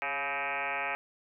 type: tone with frequency modulation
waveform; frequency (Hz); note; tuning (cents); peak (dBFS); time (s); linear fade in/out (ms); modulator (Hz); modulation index
sine; 1568; G6; 0; -30; 0.02-0.95; 0; 145; 6.8
effects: none